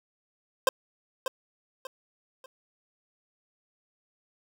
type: tone with echo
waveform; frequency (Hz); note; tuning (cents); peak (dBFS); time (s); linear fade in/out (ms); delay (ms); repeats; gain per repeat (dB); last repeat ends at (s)
25% pulse; 523.3; C5; 0; -15; 0.67-0.69; 2; 590; 3; -9; 2.46
effects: none

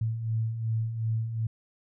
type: beating tone pair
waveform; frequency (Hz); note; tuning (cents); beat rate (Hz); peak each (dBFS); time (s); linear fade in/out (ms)
sine; 110 / 112.7; A2 / A2; 0 / +42; 2.7; -35 / -27; 0.01-1.47; 5
effects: none

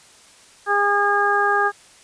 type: harmonic tone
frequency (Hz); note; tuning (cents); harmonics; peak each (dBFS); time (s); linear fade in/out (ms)
407; G#4; -35; 1 / 2 / 3 / 4; -23 / -21 / -21 / -20; 0.66-1.72; 50
effects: white hiss -49 dBFS RMS until 2.03 s + resampled to 22050 Hz

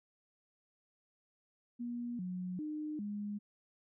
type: tone with pitch steps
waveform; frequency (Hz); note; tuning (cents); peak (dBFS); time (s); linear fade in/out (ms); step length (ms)
sine; 239.8 / 181.9 / 304.1 / 206.2; A#3 / F#3 / D#4 / G#3; +49 / -29 / -40 / -12; -37; 1.79-3.39; 20; 400
effects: none

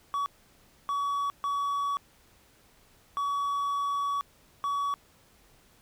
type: tone bursts at uneven times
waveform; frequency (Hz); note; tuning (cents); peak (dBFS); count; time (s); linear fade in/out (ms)
triangle; 1132; C#6; +36; -25; 5; 0.14-0.26 / 0.89-1.3 / 1.44-1.97 / 3.17-4.21 / 4.64-4.94; 0
effects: pink hiss -61 dBFS RMS until 5.81 s

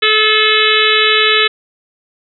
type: harmonic tone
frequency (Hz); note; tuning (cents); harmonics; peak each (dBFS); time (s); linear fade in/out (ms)
431.9; A4; -32; 1 / 3 / 4 / 5 / 6 / 7 / 8 / 9; -17 / -17 / -17 / -17 / -17 / -17 / -17 / -17; 0.02-1.48; 10
effects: none

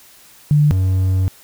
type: tone pair in turn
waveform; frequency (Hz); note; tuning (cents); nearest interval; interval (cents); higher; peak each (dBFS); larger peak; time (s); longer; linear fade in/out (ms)
sine / triangle; 148.3 / 93.68; D3 / F#2; +17 / +22; minor sixth; 795; first; -9 / -11; first; 0.51-0.71 / 0.71-1.28; second; 0
effects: white hiss -46 dBFS RMS until 1.43 s

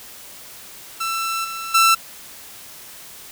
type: tone with level steps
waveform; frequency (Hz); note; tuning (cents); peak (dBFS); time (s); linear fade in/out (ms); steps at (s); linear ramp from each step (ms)
sawtooth; 1336; E6; +23; -18 / -24 / -8; 1-1.95; 10; 1.44 / 1.74; 10
effects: white hiss -40 dBFS RMS until 3.31 s

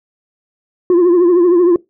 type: tone with vibrato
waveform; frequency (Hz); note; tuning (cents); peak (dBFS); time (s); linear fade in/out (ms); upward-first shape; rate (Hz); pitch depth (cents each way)
sine; 351.7; F4; +12; -4; 0.9-1.76; 2; triangle; 13; 87
effects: noise-tail reverb RT60 0.2 s tail -23 dB re dry + tanh soft clip ceiling -6 dBFS

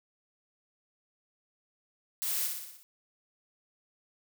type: noise with echo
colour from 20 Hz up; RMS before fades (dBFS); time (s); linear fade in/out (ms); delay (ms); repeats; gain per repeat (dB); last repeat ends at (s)
blue; -33; 2.22-2.47; 0; 60; 6; -4; 2.83
effects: none

